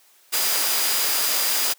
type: tone in noise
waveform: sine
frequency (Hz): 4900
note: D#8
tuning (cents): -27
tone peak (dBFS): -29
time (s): 0.32-1.74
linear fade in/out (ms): 20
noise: white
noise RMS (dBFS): -22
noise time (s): 0.32-1.74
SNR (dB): -10
effects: white hiss -56 dBFS RMS until 1.78 s + high-pass 400 Hz 12 dB/octave